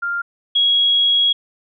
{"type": "tone pair in turn", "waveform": "sine", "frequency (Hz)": [1396.9, 3315], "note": ["F6", "G#7"], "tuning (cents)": [0, -4], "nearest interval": "octave + minor third", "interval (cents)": 1496, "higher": "second", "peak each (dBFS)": [-19, -12], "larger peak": "second", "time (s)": [[0.02, 0.22], [0.55, 1.33]], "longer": "second", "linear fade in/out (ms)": 10, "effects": []}